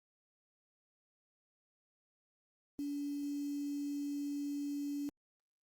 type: tone with quantisation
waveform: sine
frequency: 286.6 Hz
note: D4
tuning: 42 cents flat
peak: -36 dBFS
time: 2.79-5.09 s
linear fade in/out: 0 ms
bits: 9
effects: Opus 32 kbps